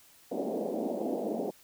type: band-pass noise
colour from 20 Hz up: pink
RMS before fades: -33 dBFS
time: 0.31-1.51 s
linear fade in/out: 10 ms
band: 210 to 730 Hz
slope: 48 dB/octave
effects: white hiss -59 dBFS RMS until 1.63 s